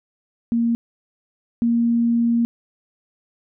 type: tone pair in turn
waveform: sine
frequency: 233.1 / 234.1 Hz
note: A#3 / A#3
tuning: 0 / +8 cents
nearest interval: unison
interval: 8 cents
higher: second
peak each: -16 / -15 dBFS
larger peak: second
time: 0.52-0.75 / 1.62-2.45 s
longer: second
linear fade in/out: 0 ms
effects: none